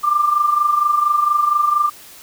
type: tone with amplitude modulation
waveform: sine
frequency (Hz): 1189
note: D6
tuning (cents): +21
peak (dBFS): -10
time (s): 0.03-1.9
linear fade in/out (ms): 20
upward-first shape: sine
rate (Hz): 24.3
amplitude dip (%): 65
effects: white hiss -41 dBFS RMS until 2.22 s